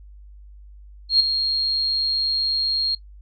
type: tone with ADSR envelope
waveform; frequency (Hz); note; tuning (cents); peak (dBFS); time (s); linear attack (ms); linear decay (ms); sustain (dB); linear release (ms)
sine; 4248; C8; +25; -10; 1.09-2.95; 110; 9; -9; 5
effects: noise-tail reverb RT60 0.1 s tail -22 dB re dry + added 50 Hz sine -41 dBFS peak until 3.21 s